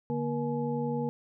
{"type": "tone cluster", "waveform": "sine", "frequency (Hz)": [146.1, 237.3, 476.8, 848], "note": ["D3", "A#3", "A#4", "G#5"], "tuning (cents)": [-9, 31, 39, 36], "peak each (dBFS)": [-34, -32, -33, -38], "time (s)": [0.1, 1.09], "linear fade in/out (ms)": 0, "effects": []}